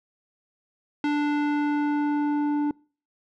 square tone with low-pass filter sweep, 293.7 Hz, D4, in tune, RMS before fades -24 dBFS, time 1.04-2.71 s, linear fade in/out 2 ms, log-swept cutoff 3000 to 750 Hz, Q 0.87, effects noise-tail reverb RT60 0.4 s tail -25 dB re dry

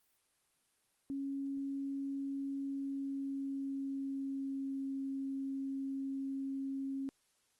sine tone with pitch glide, 275.6 to 271.2 Hz, C#4 to C#4, -10 to -38 cents, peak -36 dBFS, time 1.1-7.09 s, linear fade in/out 0 ms, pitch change -28 cents, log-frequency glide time 2.6-4.92 s, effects white hiss -75 dBFS RMS until 7.59 s + Opus 32 kbps

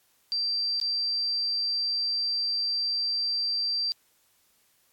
sine tone with dropouts, 4699 Hz, D8, in tune, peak -25 dBFS, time 0.32-3.92 s, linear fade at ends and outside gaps 0 ms, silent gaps 0.8-0.814 s, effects white hiss -66 dBFS RMS until 4.92 s + AAC 64 kbps

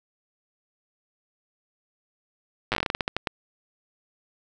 slowing click train, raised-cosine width 0.3 ms, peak -8 dBFS, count 15, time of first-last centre 2.72-3.272 s, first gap 8 ms, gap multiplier 1.22, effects none

